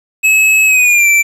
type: tone with pitch glide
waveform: square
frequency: 2580 to 2339 Hz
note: E7 to D7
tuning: -38 to -8 cents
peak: -7 dBFS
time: 0.23-1.23 s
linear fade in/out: 20 ms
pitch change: -170 cents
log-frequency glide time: 0.66-1.08 s
effects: low-pass 12000 Hz 12 dB/octave + 7-bit